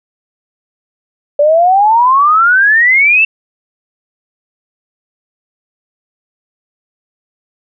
sine exponential sweep, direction up, 572 to 2704 Hz, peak -5 dBFS, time 1.39-3.25 s, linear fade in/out 5 ms, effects none

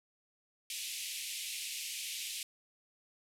pink band-pass noise, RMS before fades -41 dBFS, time 0.7-2.43 s, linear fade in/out 2 ms, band 2300 to 13000 Hz, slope 48 dB/octave, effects none

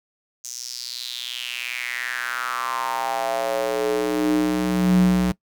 square tone with high-pass filter sweep, 61.4 Hz, B1, 9 cents flat, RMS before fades -23 dBFS, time 0.44-5.32 s, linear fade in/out 5 ms, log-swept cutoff 6400 to 140 Hz, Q 5, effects noise-tail reverb RT60 0.1 s tail -21 dB re dry

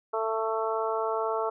harmonic tone, 222 Hz, A3, 16 cents sharp, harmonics 2 / 3 / 4 / 5 / 6, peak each -30 / -32 / -33 / -34 / -35 dBFS, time 0.13-1.5 s, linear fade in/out 10 ms, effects none

